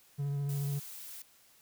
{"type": "tone with vibrato", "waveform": "triangle", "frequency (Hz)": 141.7, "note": "C#3", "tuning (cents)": 38, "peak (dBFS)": -29, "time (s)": [0.18, 0.8], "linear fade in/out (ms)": 20, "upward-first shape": "triangle", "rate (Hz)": 14, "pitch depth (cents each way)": 24}
{"type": "noise", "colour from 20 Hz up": "blue", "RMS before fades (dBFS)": -46, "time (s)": [0.49, 1.22], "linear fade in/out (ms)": 2}
{"effects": ["white hiss -63 dBFS RMS until 1.61 s"]}